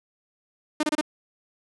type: tone bursts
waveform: sawtooth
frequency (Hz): 303.7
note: D#4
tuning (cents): -42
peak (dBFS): -17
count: 4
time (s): 0.8-1.012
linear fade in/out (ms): 5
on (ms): 32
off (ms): 28
effects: resampled to 24000 Hz + 8-bit